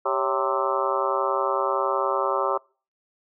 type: harmonic tone with a mistuned harmonic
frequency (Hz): 130.81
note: C3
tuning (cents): 0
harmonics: 3 / 4 / 5 / 6 / 7 / 8 / 9 / 10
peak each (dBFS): -29 / -27 / -33 / -32 / -30 / -29 / -29 / -30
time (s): 0.05-2.58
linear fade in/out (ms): 10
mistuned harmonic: 4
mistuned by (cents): +99
effects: noise-tail reverb RT60 0.4 s tail -26 dB re dry